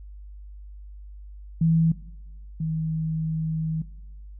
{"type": "tone pair in turn", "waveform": "sine", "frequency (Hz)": [163.3, 159.2], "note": ["E3", "D#3"], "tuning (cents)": [-16, 40], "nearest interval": "unison", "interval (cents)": 44, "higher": "first", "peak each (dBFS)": [-17, -24], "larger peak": "first", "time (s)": [[1.61, 1.92], [2.6, 3.82]], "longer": "second", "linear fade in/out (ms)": 5, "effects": ["noise-tail reverb RT60 0.9 s tail -17 dB re dry", "added 50 Hz sine -39 dBFS peak until 4.39 s"]}